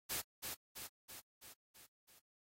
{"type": "noise with echo", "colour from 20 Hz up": "white", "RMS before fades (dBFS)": -40, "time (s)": [0.09, 0.22], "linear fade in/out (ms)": 20, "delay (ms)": 330, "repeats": 6, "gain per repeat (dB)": -4, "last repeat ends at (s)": 2.2, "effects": ["AAC 48 kbps"]}